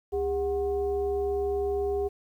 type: tone with frequency modulation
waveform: sine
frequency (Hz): 403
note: G4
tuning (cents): +48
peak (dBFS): -25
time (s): 0.12-2.09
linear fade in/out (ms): 20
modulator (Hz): 334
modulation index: 0.56
effects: 10-bit